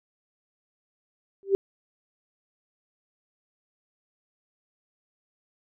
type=tone with exponential growth; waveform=sine; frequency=392 Hz; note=G4; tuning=in tune; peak=-13 dBFS; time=1.43-1.55 s; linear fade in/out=0 ms; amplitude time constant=26 ms; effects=none